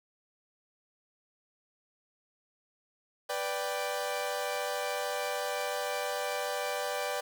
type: chord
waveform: sawtooth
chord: G major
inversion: first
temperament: equal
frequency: 493.9 / 587.3 / 784 Hz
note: B4 / D5 / G5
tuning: 0 / 0 / 0 cents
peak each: -33 / -31 / -33 dBFS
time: 3.29-7.21 s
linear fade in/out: 10 ms
effects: 9-bit